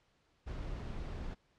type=noise; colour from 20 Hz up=brown; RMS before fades=-41 dBFS; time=0.46-1.35 s; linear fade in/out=20 ms; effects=pink hiss -73 dBFS RMS until 1.58 s + low-pass 5000 Hz 12 dB/octave